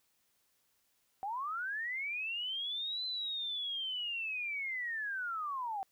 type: linear two-way sweep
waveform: sine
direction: up then down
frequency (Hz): 752 to 4071 to 752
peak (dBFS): -35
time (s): 1.23-5.83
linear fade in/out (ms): 0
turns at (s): 3.05
effects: white hiss -75 dBFS RMS until 5.91 s